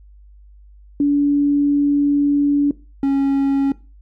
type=tone pair in turn; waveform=sine / triangle; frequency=286.9 / 275.3 Hz; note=D4 / C#4; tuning=-40 / -12 cents; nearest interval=minor second; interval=72 cents; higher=first; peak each=-12 dBFS; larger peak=neither; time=1-2.71 / 3.03-3.72 s; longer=first; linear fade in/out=2 ms; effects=noise-tail reverb RT60 0.3 s tail -19 dB re dry + added 50 Hz sine -42 dBFS peak until 4.01 s